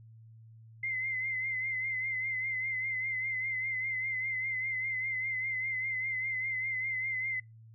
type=tone with vibrato; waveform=sine; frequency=2069 Hz; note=C7; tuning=20 cents flat; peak=-31 dBFS; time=0.83-7.4 s; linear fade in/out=5 ms; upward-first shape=triangle; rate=5 Hz; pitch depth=54 cents each way; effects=noise-tail reverb RT60 0.2 s tail -26 dB re dry + added 112 Hz sine -51 dBFS peak until 7.74 s